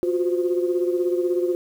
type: tone cluster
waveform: sine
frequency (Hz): 354.3 / 370.6 / 515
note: F4 / F#4 / C5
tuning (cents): +25 / +3 / -28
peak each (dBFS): -20 / -26 / -28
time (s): 0.03-1.55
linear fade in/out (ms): 0
effects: tanh soft clip ceiling -10 dBFS + 8-bit